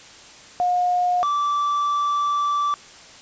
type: tone pair in turn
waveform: sine / triangle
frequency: 717 / 1164 Hz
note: F5 / D6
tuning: +45 / -16 cents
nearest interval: minor sixth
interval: 839 cents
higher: second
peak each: -17 dBFS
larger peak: neither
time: 0.6-1.23 / 1.23-2.74 s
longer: second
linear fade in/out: 0 ms
effects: white hiss -44 dBFS RMS until 3.21 s + resampled to 16000 Hz